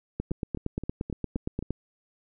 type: two click trains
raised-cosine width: 3 ms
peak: -16 / -22 dBFS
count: 14 / 6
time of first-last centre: 0.2-1.706 / 0.31-1.626 s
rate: 8.63 / 3.8 Hz
effects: none